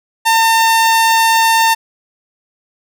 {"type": "tone", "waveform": "sawtooth", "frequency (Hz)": 904, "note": "A5", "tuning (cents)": 47, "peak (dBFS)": -5, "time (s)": [0.25, 1.75], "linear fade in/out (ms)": 20, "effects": []}